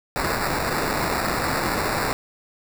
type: noise with sample-and-hold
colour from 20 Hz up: white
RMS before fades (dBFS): -24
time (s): 0.16-2.13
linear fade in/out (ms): 0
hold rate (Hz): 3150
effects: none